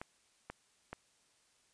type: clicks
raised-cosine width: 0.5 ms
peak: -27 dBFS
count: 3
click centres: 0.015 / 0.5 / 0.93 s
effects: white hiss -71 dBFS RMS until 1.73 s + resampled to 22050 Hz